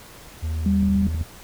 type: tone with pitch glide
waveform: triangle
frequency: 79.5 to 80.28 Hz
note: D#2 to E2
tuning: +38 to -45 cents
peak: -21 dBFS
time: 0.42-1.24 s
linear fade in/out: 20 ms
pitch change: +17 cents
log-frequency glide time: 0.77-1.04 s
type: tone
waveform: sine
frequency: 196 Hz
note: G3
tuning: in tune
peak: -17 dBFS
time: 0.66-1.07 s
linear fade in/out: 2 ms
type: click train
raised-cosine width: 5 ms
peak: -20 dBFS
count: 7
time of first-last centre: 0.83-1.212 s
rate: 15.7 Hz
effects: pink hiss -44 dBFS RMS until 1.43 s